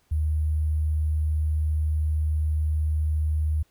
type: tone with sample-and-hold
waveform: sine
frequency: 76.9 Hz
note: D#2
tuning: 20 cents flat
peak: -21 dBFS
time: 0.11-3.63 s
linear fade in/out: 10 ms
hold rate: 11025 Hz
effects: pink hiss -66 dBFS RMS until 3.7 s